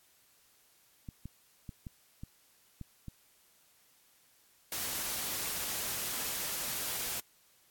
clicks, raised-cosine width 5 ms, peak -30 dBFS, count 7, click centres 1.088 / 1.256 / 1.692 / 1.868 / 2.235 / 2.813 / 3.083 s
white noise, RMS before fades -36 dBFS, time 4.72-7.2 s, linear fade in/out 2 ms
effects white hiss -66 dBFS RMS until 7.7 s + AAC 64 kbps

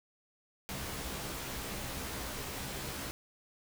pink noise with comb filter, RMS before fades -40 dBFS, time 0.69-3.11 s, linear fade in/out 0 ms, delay 15 ms, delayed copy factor +0.65, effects none

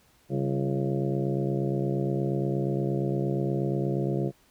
harmonic tone with a mistuned harmonic, 68.5 Hz, C#2, 20 cents flat, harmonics 2 / 3 / 4 / 5 / 6 / 7 / 8 / 9 / 10, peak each -28 / -32 / -39 / -31 / -34 / -43 / -37 / -47 / -41 dBFS, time 0.29-4.32 s, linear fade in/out 50 ms, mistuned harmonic 3, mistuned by -80 cents, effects pink hiss -62 dBFS RMS until 4.5 s

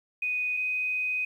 sine tone pair in turn, 2489 / 2503 Hz, D#7 / D#7, 0 / +10 cents, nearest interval unison, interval 10 cents, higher second, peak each -26 dBFS, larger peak neither, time 0.22-0.57 / 0.57-1.25 s, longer second, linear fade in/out 5 ms, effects 10-bit

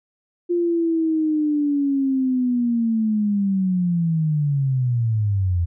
sine linear sweep, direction down, 351 to 83.5 Hz, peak -17 dBFS, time 0.49-5.66 s, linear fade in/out 20 ms, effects none

